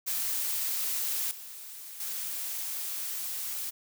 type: noise with level steps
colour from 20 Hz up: blue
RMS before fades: -31 / -44 / -35 dBFS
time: 0.06-3.71 s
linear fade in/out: 20 ms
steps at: 1.31 / 2 s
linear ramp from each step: 2 ms
effects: none